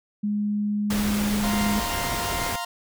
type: tone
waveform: sine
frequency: 207.5 Hz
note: G#3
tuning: 1 cent flat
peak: -22 dBFS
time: 0.23-1.8 s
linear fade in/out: 10 ms
type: noise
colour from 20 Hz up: pink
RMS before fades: -29 dBFS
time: 0.9-2.56 s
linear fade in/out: 5 ms
type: chord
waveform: sawtooth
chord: F suspended fourth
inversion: none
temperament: equal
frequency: 698.5 / 932.3 / 1046.5 Hz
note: F5 / Bb5 / C6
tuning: 0 / 0 / 0 cents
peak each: -28 / -29 / -30 dBFS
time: 1.43-2.65 s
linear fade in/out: 5 ms
effects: none